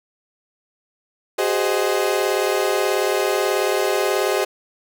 35% pulse chord, Ab dominant seventh, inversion third, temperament equal with one note detuned, 376.9 / 415.3 / 523.3 / 622.3 Hz, Gb4 / Ab4 / C5 / Eb5, +32 / 0 / 0 / 0 cents, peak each -21 / -21 / -23 / -23 dBFS, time 1.38-4.45 s, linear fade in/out 10 ms, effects none

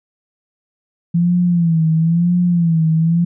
sine tone with vibrato, 168.4 Hz, E3, 37 cents sharp, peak -11 dBFS, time 1.14-3.25 s, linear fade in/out 10 ms, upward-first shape sine, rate 1 Hz, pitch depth 91 cents each way, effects none

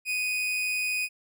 40% pulse tone with amplitude modulation, 2489 Hz, D#7, in tune, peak -24 dBFS, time 0.05-1.09 s, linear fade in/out 50 ms, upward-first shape sine, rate 186 Hz, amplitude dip 35%, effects none

